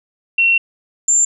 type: tone pair in turn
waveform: sine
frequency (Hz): 2724 / 7272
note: F7 / A#8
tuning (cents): -44 / -44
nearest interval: octave + perfect fourth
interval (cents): 1700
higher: second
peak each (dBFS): -10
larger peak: neither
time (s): 0.38-0.58 / 1.08-1.25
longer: first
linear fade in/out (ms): 5
effects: none